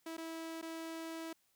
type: tone with dropouts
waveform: sawtooth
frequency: 326.2 Hz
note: E4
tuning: 18 cents flat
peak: -38 dBFS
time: 0.06-1.33 s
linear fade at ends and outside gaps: 5 ms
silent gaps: 0.169-0.179 / 0.615-0.625 s
effects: white hiss -75 dBFS RMS until 1.55 s